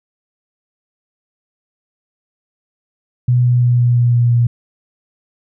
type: tone with pitch steps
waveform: sine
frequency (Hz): 123.47 / 122.76 / 122.05 / 121.35 / 120.65 / 119.96 / 119.26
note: B2 / B2 / B2 / B2 / B2 / B2 / A#2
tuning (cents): 0 / -10 / -20 / -30 / -40 / -50 / +40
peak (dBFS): -9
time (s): 3.28-4.47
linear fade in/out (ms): 5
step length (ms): 170
effects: none